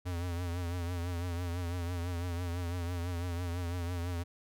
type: tone with vibrato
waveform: square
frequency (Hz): 87.31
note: F2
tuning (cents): 0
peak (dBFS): -34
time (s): 0.05-4.24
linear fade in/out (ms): 20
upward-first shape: triangle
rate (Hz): 6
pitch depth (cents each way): 69
effects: none